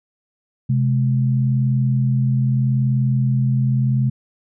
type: tone pair together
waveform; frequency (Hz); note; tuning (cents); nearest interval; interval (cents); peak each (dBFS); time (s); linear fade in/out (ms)
sine; 130.7 / 211.5; C3 / G#3; -1 / +32; minor sixth; 833; -15 / -23; 0.69-4.1; 10
effects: none